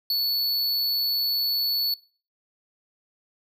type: tone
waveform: square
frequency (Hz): 4435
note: C#8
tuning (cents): 0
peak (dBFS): -22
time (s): 0.1-1.94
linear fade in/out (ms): 2
effects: noise-tail reverb RT60 0.4 s tail -22 dB re dry